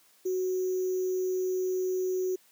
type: tone with sample-and-hold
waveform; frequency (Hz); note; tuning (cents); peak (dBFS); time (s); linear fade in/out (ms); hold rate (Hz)
sine; 370; F#4; 0; -26; 0.25-2.36; 10; 6300
effects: white hiss -62 dBFS RMS until 2.51 s + high-pass 200 Hz 12 dB/octave